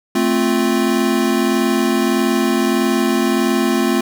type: chord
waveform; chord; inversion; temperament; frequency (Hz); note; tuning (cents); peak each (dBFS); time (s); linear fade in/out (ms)
square; F major; first; equal; 220 / 261.6 / 349.2; A3 / C4 / F4; 0 / 0 / 0; -19; 0.15-4.01; 5
effects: none